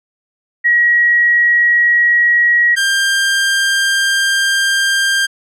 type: tone pair in turn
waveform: sine / sawtooth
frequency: 1906 / 1592.1 Hz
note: A#6 / G6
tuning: +38 / +26 cents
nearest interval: minor third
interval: 312 cents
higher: first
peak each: -8 dBFS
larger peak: neither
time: 0.64-2.76 / 2.76-5.27 s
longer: second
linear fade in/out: 20 ms
effects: low-pass 10000 Hz 12 dB/octave